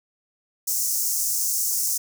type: high-pass noise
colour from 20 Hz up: pink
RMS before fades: -24 dBFS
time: 0.67-1.98 s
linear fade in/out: 10 ms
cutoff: 5600 Hz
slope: 48 dB/octave
effects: none